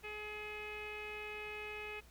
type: tone with low-pass filter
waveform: sawtooth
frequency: 422.3 Hz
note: G#4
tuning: 29 cents sharp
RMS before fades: -45 dBFS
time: 0.03-2.01 s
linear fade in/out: 20 ms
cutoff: 2500 Hz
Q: 7.8
effects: added 60 Hz sine -60 dBFS peak until 2.1 s + pink hiss -64 dBFS RMS until 2.1 s